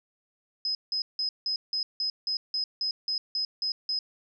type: tone bursts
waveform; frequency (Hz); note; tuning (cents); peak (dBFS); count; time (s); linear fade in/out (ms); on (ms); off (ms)
sine; 5070; D#8; +32; -26; 13; 0.65-3.99; 2; 100; 170
effects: none